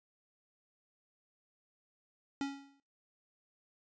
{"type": "tone with exponential decay", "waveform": "square", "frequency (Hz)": 277.7, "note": "C#4", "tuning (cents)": 3, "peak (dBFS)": -32, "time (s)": [2.41, 2.8], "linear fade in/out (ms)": 1, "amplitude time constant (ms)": 83, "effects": ["noise-tail reverb RT60 0.4 s tail -21 dB re dry", "resampled to 16000 Hz"]}